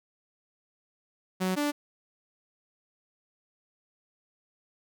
sawtooth tone pair in turn, 186 / 292.6 Hz, F#3 / D4, +9 / -6 cents, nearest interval minor sixth, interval 785 cents, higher second, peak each -22 dBFS, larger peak neither, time 1.4-1.56 / 1.56-1.72 s, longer neither, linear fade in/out 20 ms, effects none

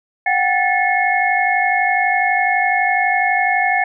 sine tone cluster, 731 / 783 / 1752 / 2171 Hz, F#5 / G5 / A6 / C#7, -21 / -2 / -8 / -37 cents, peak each -19 dBFS, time 0.26-3.84 s, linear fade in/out 5 ms, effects none

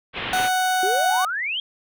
white low-pass noise, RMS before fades -29 dBFS, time 0.13-0.5 s, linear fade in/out 50 ms, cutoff 3400 Hz, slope 48 dB/octave
30% pulse tone, 742 Hz, F#5, 5 cents sharp, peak -16 dBFS, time 0.33-1.25 s, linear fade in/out 2 ms
sine exponential sweep, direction up, 361.5 to 3322 Hz, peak -23 dBFS, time 0.83-1.6 s, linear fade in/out 2 ms
effects none

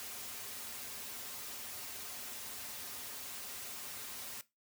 white noise with comb filter, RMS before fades -45 dBFS, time 0-4.41 s, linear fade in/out 0 ms, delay 6.1 ms, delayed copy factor -0.7, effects noise-tail reverb RT60 0.2 s tail -17 dB re dry + high-pass 80 Hz 12 dB/octave

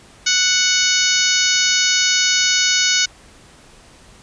harmonic tone, 740 Hz, F#5, in tune, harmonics 2 / 3 / 4 / 5 / 6 / 7 / 8 / 9, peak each -22 / -22 / -22 / -22 / -22 / -22 / -22 / -22 dBFS, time 0.26-3.06 s, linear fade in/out 10 ms, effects pink hiss -46 dBFS RMS until 4.22 s + resampled to 22050 Hz

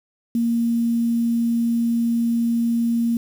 sine tone with quantisation, 233.1 Hz, A#3, in tune, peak -17 dBFS, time 0.35-3.17 s, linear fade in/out 2 ms, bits 7, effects none

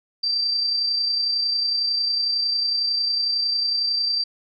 sine tone with amplitude modulation, 4687 Hz, D8, 4 cents flat, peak -18 dBFS, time 0.23-4.24 s, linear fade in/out 10 ms, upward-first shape sine, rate 31 Hz, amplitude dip 35%, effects none

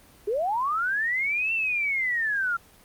sine linear two-way sweep, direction up then down, 384.7 to 2713 to 1357 Hz, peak -23 dBFS, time 0.27-2.57 s, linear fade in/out 10 ms, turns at 1.53 s, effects pink hiss -54 dBFS RMS until 2.84 s + Opus 24 kbps

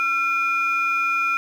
sine tone pair together, 1358.2 / 2420 Hz, F6 / D#7, -49 / -49 cents, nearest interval minor seventh, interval 1000 cents, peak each -20 / -21 dBFS, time 0-1.37 s, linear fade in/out 0 ms, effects tanh soft clip ceiling -13 dBFS + 8-bit

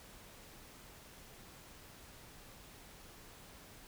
silence, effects pink hiss -56 dBFS RMS until 3.87 s

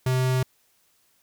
square tone, 128.7 Hz, C3, 28 cents flat, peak -21 dBFS, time 0.06-0.43 s, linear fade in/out 5 ms, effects white hiss -65 dBFS RMS until 1.22 s

